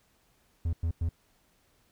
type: tone bursts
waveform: triangle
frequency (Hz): 82.9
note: E2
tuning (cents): +10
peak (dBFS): -24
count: 3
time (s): 0.65-1.091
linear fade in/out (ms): 5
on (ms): 81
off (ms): 99
effects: pink hiss -68 dBFS RMS until 1.91 s